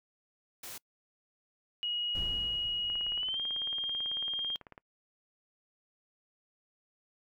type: noise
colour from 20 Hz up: white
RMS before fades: -44 dBFS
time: 0.63-0.78 s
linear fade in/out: 5 ms
type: tone with pitch glide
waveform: sine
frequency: 2896 to 3213 Hz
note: F#7 to G7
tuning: -38 to +42 cents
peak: -31 dBFS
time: 1.83-4.56 s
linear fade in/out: 0 ms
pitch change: +180 cents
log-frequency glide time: 3.16-3.4 s
type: noise with exponential decay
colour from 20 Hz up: brown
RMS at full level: -38 dBFS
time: 2.15-3.99 s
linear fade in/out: 1 ms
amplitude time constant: 400 ms
type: click train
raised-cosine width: 0.5 ms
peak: -33 dBFS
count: 35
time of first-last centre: 2.9-4.778 s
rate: 18.1 Hz
effects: noise-tail reverb RT60 0.1 s tail -26 dB re dry